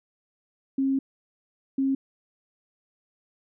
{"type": "tone bursts at uneven times", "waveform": "sine", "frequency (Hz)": 270, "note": "C#4", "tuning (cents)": -45, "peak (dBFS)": -21, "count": 2, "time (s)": [[0.78, 0.99], [1.78, 1.95]], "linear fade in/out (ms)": 5, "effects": []}